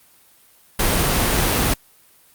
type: noise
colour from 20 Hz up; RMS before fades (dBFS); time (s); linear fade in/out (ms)
pink; -18; 0.79-1.74; 5
effects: white hiss -53 dBFS RMS until 2.34 s + Opus 32 kbps